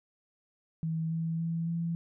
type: tone with pitch steps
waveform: sine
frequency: 161.6 / 163.67 / 165.76 / 167.88 Hz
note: E3 / E3 / E3 / E3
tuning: -34 / -12 / +10 / +32 cents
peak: -29 dBFS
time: 0.83-1.95 s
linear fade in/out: 0 ms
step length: 280 ms
effects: none